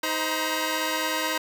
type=tone cluster; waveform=10% pulse; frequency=314.1 / 518 / 952 Hz; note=D#4 / C5 / A#5; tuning=+16 / -17 / +36 cents; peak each=-21 dBFS; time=0.03-1.38 s; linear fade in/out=5 ms; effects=none